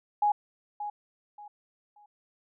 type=tone with echo; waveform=sine; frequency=830.6 Hz; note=G#5; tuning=in tune; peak=-21 dBFS; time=0.22-0.32 s; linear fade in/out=5 ms; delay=580 ms; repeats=3; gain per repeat=-11 dB; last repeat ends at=2.06 s; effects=none